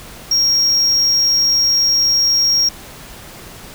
triangle tone, 5588 Hz, F8, in tune, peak -10 dBFS, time 0.31-2.69 s, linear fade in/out 5 ms, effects pink hiss -36 dBFS RMS until 3.74 s

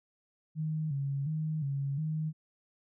sine tone with vibrato, 147.3 Hz, D3, 6 cents sharp, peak -30 dBFS, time 0.55-2.33 s, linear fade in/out 50 ms, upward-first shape square, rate 1.4 Hz, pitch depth 100 cents each way, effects none

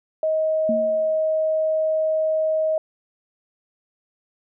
sine tone, 630 Hz, D#5, 21 cents sharp, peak -18 dBFS, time 0.23-2.78 s, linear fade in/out 2 ms
sine tone with exponential decay, 228.1 Hz, A#3, 37 cents flat, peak -20 dBFS, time 0.69-1.2 s, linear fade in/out 2 ms, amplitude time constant 110 ms
effects none

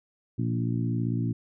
harmonic tone with a mistuned harmonic, 58 Hz, A#1, 8 cents flat, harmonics 2 / 3 / 4 / 5 / 6, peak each -27 / -33 / -32 / -34 / -40 dBFS, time 0.38-1.33 s, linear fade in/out 10 ms, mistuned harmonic 2, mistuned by +42 cents, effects none

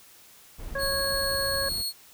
brown noise, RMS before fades -38 dBFS, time 0.58-1.83 s, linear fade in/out 20 ms
harmonic tone, 550 Hz, C#5, 14 cents flat, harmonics 1 / 2 / 3, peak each -30 / -36 / -31 dBFS, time 0.75-1.69 s, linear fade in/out 5 ms
sawtooth tone, 4333 Hz, C#8, 40 cents flat, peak -25 dBFS, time 0.78-1.93 s, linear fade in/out 50 ms
effects white hiss -53 dBFS RMS until 2.13 s

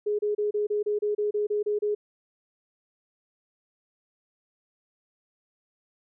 sine tone bursts, 417.3 Hz, G#4, 8 cents sharp, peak -23 dBFS, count 12, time 0.06-1.95 s, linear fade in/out 10 ms, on 130 ms, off 30 ms, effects none

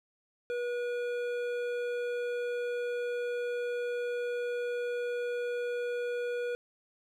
sine tone with hard clipping, 484.3 Hz, B4, 34 cents flat, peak -33 dBFS, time 0.5-6.55 s, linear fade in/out 0 ms, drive 11 dB, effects none

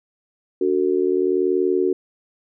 sine tone with amplitude modulation, 370 Hz, F#4, in tune, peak -12 dBFS, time 0.61-1.93 s, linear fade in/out 5 ms, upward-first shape sine, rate 80.7 Hz, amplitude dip 95%, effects none

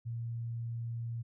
sine tone, 116.54 Hz, A#2, in tune, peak -35 dBFS, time 0.05-1.23 s, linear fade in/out 20 ms, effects none

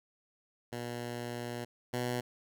10% pulse tone pair in turn, 120 / 123.02 Hz, B2 / B2, -49 / -6 cents, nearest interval unison, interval 43 cents, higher second, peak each -29 / -24 dBFS, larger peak second, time 0.72-1.65 / 1.93-2.21 s, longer first, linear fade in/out 10 ms, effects none

